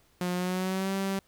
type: tone with pitch glide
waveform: sawtooth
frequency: 179.1 to 194.19 Hz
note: F3 to G3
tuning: +44 to -16 cents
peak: -24 dBFS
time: 0.21-1.19 s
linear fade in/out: 2 ms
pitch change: +140 cents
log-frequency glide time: 0.35-0.93 s
effects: pink hiss -65 dBFS RMS until 1.27 s